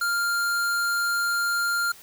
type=tone; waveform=square; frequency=1398 Hz; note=F6; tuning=1 cent sharp; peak=-23 dBFS; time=0.01-1.92 s; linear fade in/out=5 ms; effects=white hiss -48 dBFS RMS until 2.02 s